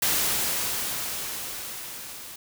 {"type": "noise with level ramp", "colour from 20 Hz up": "white", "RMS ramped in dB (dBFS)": [-23, -41], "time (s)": [0.02, 2.36], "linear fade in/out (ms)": 5, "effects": []}